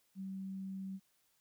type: tone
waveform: sine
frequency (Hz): 191.8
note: G3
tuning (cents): -37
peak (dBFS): -40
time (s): 0.15-1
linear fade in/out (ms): 50
effects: white hiss -75 dBFS RMS until 1.4 s